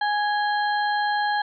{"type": "harmonic tone with a mistuned harmonic", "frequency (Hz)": 830.6, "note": "G#5", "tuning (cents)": 0, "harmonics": [1, 2, 4, 5], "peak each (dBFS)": [-22, -26, -37, -35], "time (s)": [0.01, 1.42], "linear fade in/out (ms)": 5, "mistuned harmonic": 4, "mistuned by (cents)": -61, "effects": []}